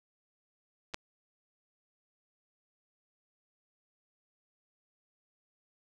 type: clicks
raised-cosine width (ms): 0.2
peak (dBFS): -27 / -17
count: 2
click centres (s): 0.938 / 0.944
effects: none